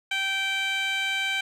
15% pulse tone with band-pass filter, 778 Hz, G5, 13 cents flat, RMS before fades -27 dBFS, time 0.11-1.41 s, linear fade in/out 5 ms, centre 2700 Hz, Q 1.3, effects none

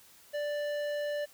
triangle tone with tanh clipping, 587.3 Hz, D5, in tune, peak -33 dBFS, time 0.33-1.26 s, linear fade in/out 20 ms, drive 18 dB, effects white hiss -58 dBFS RMS until 1.33 s

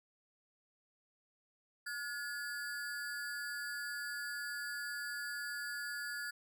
square ring-modulated tone, 1566 Hz, G6, 2 cents flat, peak -37 dBFS, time 1.86-6.31 s, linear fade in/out 10 ms, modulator 131 Hz, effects none

